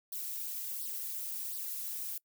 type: noise with flanger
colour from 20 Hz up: violet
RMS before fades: -39 dBFS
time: 0.12-2.18 s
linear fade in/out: 5 ms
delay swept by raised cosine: 0.21 to 3.81 ms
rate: 1.4 Hz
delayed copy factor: +0.9
effects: noise-tail reverb RT60 0.1 s tail -24 dB re dry